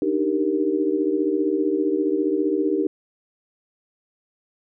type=chord; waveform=sine; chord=Eb major seventh; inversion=third; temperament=equal with one note detuned; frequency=296 / 311.1 / 392 / 466.2 Hz; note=D4 / Eb4 / G4 / Bb4; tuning=+14 / 0 / 0 / 0 cents; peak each=-26 / -23 / -23 / -27 dBFS; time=0.02-2.87 s; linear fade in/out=2 ms; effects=none

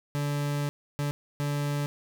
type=tone bursts at uneven times; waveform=40% pulse; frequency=144.8 Hz; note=D3; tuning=24 cents flat; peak=-26 dBFS; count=3; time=0.15-0.69 / 0.99-1.11 / 1.4-1.86 s; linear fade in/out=0 ms; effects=none

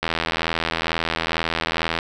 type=click train; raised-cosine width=0.3 ms; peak=-5 dBFS; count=162; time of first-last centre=0.03-1.989 s; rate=82.2 Hz; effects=none

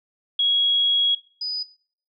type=tone pair in turn; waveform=sine; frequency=3317 / 4970 Hz; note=G#7 / D#8; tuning=-3 / -3 cents; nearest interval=perfect fifth; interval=700 cents; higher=second; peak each=-17 / -25 dBFS; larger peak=first; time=0.39-1.15 / 1.41-1.63 s; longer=first; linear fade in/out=5 ms; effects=noise-tail reverb RT60 0.5 s tail -19 dB re dry

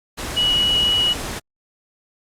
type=tone in noise; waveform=sine; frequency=2924 Hz; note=F#7; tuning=21 cents flat; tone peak=-15 dBFS; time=0.36-1.14 s; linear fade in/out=20 ms; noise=pink; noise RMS=-28 dBFS; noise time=0.17-1.4 s; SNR=+10 dB; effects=low-pass 11000 Hz 12 dB/octave + Opus 48 kbps

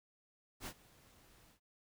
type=noise with ADSR envelope; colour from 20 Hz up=pink; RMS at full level=-43 dBFS; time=0.6-1.6 s; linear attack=66 ms; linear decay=66 ms; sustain=-22 dB; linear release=94 ms; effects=none

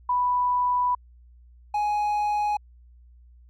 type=tone pair in turn; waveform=sine / triangle; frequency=988 / 833.9 Hz; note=B5 / G#5; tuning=0 / +7 cents; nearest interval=minor third; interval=293 cents; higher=first; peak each=-20 dBFS; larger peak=neither; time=0.09-0.95 / 1.74-2.57 s; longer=first; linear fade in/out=5 ms; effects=added 60 Hz sine -49 dBFS peak until 3.49 s

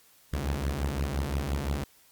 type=beating tone pair; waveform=sawtooth; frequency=66.9 / 72.7 Hz; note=C2 / D2; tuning=+39 / -17 cents; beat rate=5.8 Hz; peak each=-27 dBFS; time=0.33-1.84 s; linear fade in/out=5 ms; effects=white hiss -60 dBFS RMS until 2.11 s + Opus 48 kbps

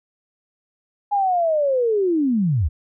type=linear sweep; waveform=sine; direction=down; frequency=830.6 to 62.8 Hz; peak=-16 dBFS; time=1.11-2.69 s; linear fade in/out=20 ms; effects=none

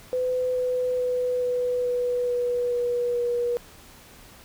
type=tone with pitch steps; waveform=sine; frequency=505 / 501.5 / 498 / 494.6 / 491.2 / 487.8 / 484.4 / 481.1 Hz; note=B4 / B4 / B4 / B4 / B4 / B4 / B4 / B4; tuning=+39 / +26 / +14 / +3 / -9 / -21 / -34 / -45 cents; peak=-22 dBFS; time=0.13-3.57 s; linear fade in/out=0 ms; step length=430 ms; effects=pink hiss -49 dBFS RMS until 4.44 s

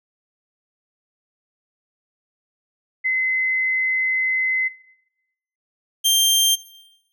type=tone pair in turn; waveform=sine / sawtooth; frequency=2047 / 3170 Hz; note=C7 / G7; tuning=-38 / +19 cents; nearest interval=minor sixth; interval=757 cents; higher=second; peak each=-17 / -11 dBFS; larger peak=second; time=3.04-4.69 / 6.04-6.56 s; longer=first; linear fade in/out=20 ms; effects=noise-tail reverb RT60 0.9 s tail -19 dB re dry

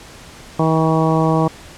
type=harmonic tone; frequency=160 Hz; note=D#3; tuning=49 cents sharp; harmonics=1 / 2 / 3 / 4 / 5 / 6 / 7; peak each=-16 / -19 / -21 / -22 / -23 / -24 / -24 dBFS; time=0.59-1.48 s; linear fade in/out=5 ms; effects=pink hiss -39 dBFS RMS until 1.77 s + low-pass 9000 Hz 12 dB/octave

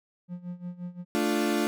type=tone with tremolo; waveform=triangle; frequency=177.2 Hz; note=F3; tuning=25 cents sharp; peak=-30 dBFS; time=0.28-1.05 s; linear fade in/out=50 ms; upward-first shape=sine; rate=5.7 Hz; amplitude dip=85%
type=chord; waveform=35% pulse; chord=D minor; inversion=second; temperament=equal; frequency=220 / 293.7 / 349.2 Hz; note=A3 / D4 / F4; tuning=0 / 0 / 0 cents; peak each=-27 dBFS; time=1.15-1.67 s; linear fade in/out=0 ms
effects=none

